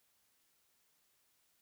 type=silence; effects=white hiss -75 dBFS RMS until 1.61 s